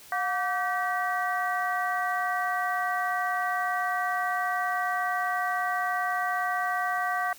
harmonic tone with a mistuned harmonic, 385.2 Hz, G4, 30 cents flat, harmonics 2 / 3 / 4 / 5, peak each -29 / -31 / -32 / -33 dBFS, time 0.12-7.33 s, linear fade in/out 2 ms, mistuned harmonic 2, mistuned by -110 cents, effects white hiss -50 dBFS RMS until 7.38 s

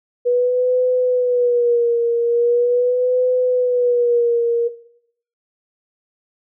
sine tone with vibrato, 486.2 Hz, B4, 27 cents flat, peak -13 dBFS, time 0.25-4.69 s, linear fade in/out 20 ms, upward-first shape sine, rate 0.41 Hz, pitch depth 62 cents each way, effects noise-tail reverb RT60 0.7 s tail -17 dB re dry

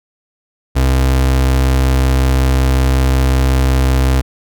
35% pulse tone, 65.41 Hz, C2, in tune, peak -8 dBFS, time 0.75-4.22 s, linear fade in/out 20 ms, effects none

